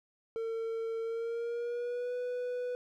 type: tone with pitch glide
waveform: triangle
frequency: 453 to 494 Hz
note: A#4 to B4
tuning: -50 to 0 cents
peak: -31 dBFS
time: 0.36-2.75 s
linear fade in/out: 0 ms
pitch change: +150 cents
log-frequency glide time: 1.01-2.14 s
effects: none